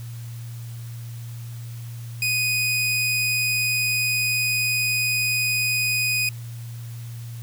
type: tone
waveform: sawtooth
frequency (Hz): 2490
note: D#7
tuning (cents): +1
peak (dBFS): -17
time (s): 2.22-6.29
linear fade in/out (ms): 2
effects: added 117 Hz sine -32 dBFS peak until 7.42 s + white hiss -48 dBFS RMS until 7.42 s